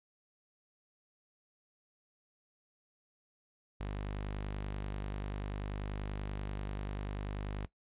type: tone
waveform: sawtooth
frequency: 50.3 Hz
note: G1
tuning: 45 cents sharp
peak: -33 dBFS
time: 3.8-7.66 s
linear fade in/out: 10 ms
effects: noise-tail reverb RT60 0.1 s tail -17 dB re dry + resampled to 8000 Hz